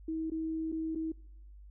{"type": "tone with dropouts", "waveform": "sine", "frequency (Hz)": 320.4, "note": "E4", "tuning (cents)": -49, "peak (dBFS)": -32, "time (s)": [0.08, 1.12], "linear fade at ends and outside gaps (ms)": 5, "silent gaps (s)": [[0.301, 0.317], [0.719, 0.724], [0.95, 0.956]], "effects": ["noise-tail reverb RT60 0.9 s tail -24 dB re dry", "added 50 Hz sine -49 dBFS peak until 1.7 s"]}